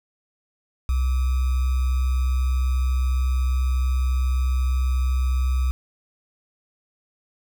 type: tone with sample-and-hold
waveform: sine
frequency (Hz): 64.1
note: C2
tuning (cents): -35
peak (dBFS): -18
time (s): 0.89-5.71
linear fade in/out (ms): 0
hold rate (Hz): 1225
effects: none